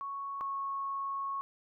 sine tone pair in turn, 1108.7 / 1100.4 Hz, C#6 / C#6, 0 / -13 cents, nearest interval unison, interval 13 cents, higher first, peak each -36 / -33 dBFS, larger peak second, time 0.01-0.41 / 0.41-1.41 s, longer second, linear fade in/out 0 ms, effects none

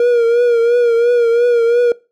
triangle tone with vibrato, 473.4 Hz, A#4, 27 cents sharp, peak -7 dBFS, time 0-1.92 s, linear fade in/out 2 ms, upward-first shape triangle, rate 2.9 Hz, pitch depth 57 cents each way, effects noise-tail reverb RT60 0.3 s tail -22 dB re dry

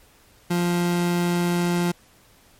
30% pulse tone, 174.61 Hz, F3, in tune, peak -17 dBFS, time 0.5-1.92 s, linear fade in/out 10 ms, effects pink hiss -55 dBFS RMS until 2.59 s + MP3 64 kbps

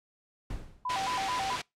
brown noise with exponential decay, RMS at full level -33 dBFS, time 0.5-0.94 s, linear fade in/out 5 ms, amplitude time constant 95 ms
sine tone with vibrato, 880 Hz, A5, in tune, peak -30 dBFS, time 0.85-1.56 s, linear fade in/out 5 ms, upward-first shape square, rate 4.6 Hz, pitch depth 220 cents each way
white low-pass noise, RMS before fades -37 dBFS, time 0.89-1.62 s, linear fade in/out 10 ms, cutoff 3800 Hz, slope 12 dB/octave
effects noise-tail reverb RT60 0.2 s tail -25 dB re dry + low-pass 11000 Hz 12 dB/octave

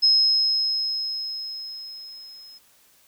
sine tone with level ramp, 5140 Hz, E8, 45 cents flat, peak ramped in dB -13 to -43 dBFS, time 0.02-2.59 s, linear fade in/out 20 ms, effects white hiss -58 dBFS RMS until 3.07 s

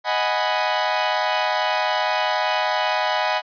sawtooth chord, G# minor seventh, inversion second, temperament equal, 622.3 / 740 / 830.6 / 987.8 Hz, D#5 / F#5 / G#5 / B5, 0 / 0 / 0 / 0 cents, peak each -21 dBFS, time 0.04-3.42 s, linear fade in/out 50 ms, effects resampled to 11025 Hz

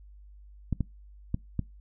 clicks, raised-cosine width 5 ms, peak -15 dBFS, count 4, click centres 0.727 / 0.807 / 1.344 / 1.593 s, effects noise-tail reverb RT60 0.2 s tail -22 dB re dry + added 50 Hz sine -48 dBFS peak until 1.8 s

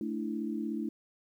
sine chord, A suspended fourth, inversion none, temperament just, 220 / 293.3 / 330 Hz, A3 / D4 / E4, 0 / -2 / +2 cents, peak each -35 / -37 / -37 dBFS, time 0.01-0.89 s, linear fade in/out 2 ms, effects 11-bit

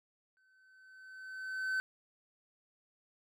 triangle tone with exponential growth, 1527 Hz, G6, 46 cents flat, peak -28 dBFS, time 0.37-1.8 s, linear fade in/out 0 ms, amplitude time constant 310 ms, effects none

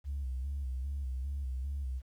sine tone with vibrato, 67.1 Hz, C2, 44 cents sharp, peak -32 dBFS, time 0.04-2.02 s, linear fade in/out 50 ms, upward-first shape square, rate 2.5 Hz, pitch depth 74 cents each way, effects tanh soft clip ceiling -30 dBFS + 11-bit

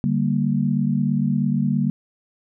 sine chord, G minor, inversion second, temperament equal, 146.83 / 196 / 233.1 Hz, D3 / G3 / Bb3, 0 / 0 / 0 cents, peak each -22 dBFS, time 0.04-1.9 s, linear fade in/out 0 ms, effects none

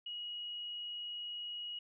sine tone, 2900 Hz, F#7, 35 cents flat, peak -40 dBFS, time 0.06-1.79 s, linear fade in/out 5 ms, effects none

